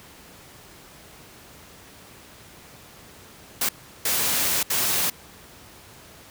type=noise bursts at uneven times; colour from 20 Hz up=white; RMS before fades=-23 dBFS; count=3; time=3.61-3.69 / 4.05-4.63 / 4.7-5.1 s; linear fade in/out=5 ms; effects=pink hiss -47 dBFS RMS until 6.3 s + high-pass 60 Hz 12 dB/octave